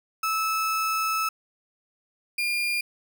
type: tone pair in turn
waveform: 35% pulse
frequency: 1305 / 2410 Hz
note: E6 / D7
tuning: -18 / +44 cents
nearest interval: major seventh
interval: 1062 cents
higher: second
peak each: -22 dBFS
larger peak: neither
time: 0.23-1.29 / 2.38-2.81 s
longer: first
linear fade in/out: 5 ms
effects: none